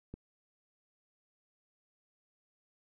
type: click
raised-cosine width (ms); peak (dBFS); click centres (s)
3; -30; 0.14
effects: none